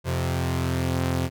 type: tone pair together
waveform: sawtooth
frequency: 86.83 / 130 Hz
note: F2 / C3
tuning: -9 / -11 cents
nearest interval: perfect fifth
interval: 698 cents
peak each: -22 dBFS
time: 0.04-1.3 s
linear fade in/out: 50 ms
effects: none